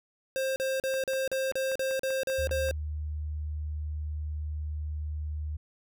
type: tone bursts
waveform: square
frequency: 530 Hz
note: C5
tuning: 22 cents sharp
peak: -28 dBFS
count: 10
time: 0.36-2.711 s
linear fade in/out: 0 ms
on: 200 ms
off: 39 ms
type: click train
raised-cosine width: 0.5 ms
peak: -30 dBFS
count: 10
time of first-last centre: 0.94-2.688 s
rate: 5.15 Hz
type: tone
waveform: sine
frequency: 75.8 Hz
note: D#2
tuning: 45 cents flat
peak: -31 dBFS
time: 2.38-5.57 s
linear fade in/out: 10 ms
effects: none